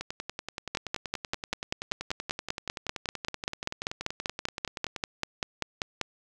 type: two click trains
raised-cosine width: 0.2 ms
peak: -11 / -17 dBFS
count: 28 / 53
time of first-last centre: 0.75-6.013 / 0.01-4.962 s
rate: 5.13 / 10.5 Hz
effects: none